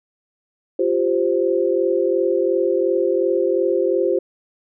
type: chord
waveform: sine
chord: F suspended second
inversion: none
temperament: equal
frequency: 349.2 / 392 / 523.3 Hz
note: F4 / G4 / C5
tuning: 0 / 0 / 0 cents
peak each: -20 dBFS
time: 0.79-4.19 s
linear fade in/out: 5 ms
effects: none